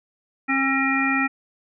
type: harmonic tone with a mistuned harmonic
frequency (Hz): 269.8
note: C#4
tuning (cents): -47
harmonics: 1 / 3 / 5 / 7 / 9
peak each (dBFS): -23 / -29 / -26 / -24 / -25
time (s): 0.48-1.28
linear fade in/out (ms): 20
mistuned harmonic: 9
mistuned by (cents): -18
effects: none